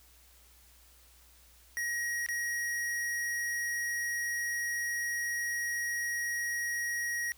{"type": "tone with dropouts", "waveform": "square", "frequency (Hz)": 1894, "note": "A#6", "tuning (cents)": 27, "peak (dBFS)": -32, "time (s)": [1.77, 7.32], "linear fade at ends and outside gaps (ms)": 0, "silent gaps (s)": [2.263, 2.287], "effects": ["added 60 Hz sine -61 dBFS peak until 7.37 s", "white hiss -61 dBFS RMS until 7.37 s"]}